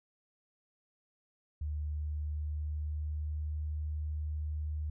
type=tone with pitch glide; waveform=sine; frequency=75.1 to 76.06 Hz; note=D2 to D#2; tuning=+39 to -39 cents; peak=-33 dBFS; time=1.61-4.9 s; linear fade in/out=5 ms; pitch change=+22 cents; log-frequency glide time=2-3.55 s; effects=none